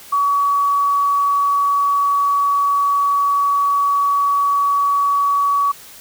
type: tone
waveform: sine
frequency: 1133 Hz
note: C#6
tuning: 37 cents sharp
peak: -13 dBFS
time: 0.12-5.72 s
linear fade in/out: 10 ms
effects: white hiss -40 dBFS RMS until 6 s